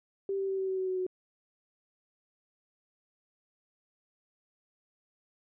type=tone with pitch steps; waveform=sine; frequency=392 / 388.6 / 385.3 / 381.9 / 378.6 / 375.4 / 372.1 / 368.9 Hz; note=G4 / G4 / G4 / G4 / F#4 / F#4 / F#4 / F#4; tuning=0 / -15 / -30 / -45 / +40 / +25 / +10 / -5 cents; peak=-29 dBFS; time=0.29-1.066 s; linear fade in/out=2 ms; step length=97 ms; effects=none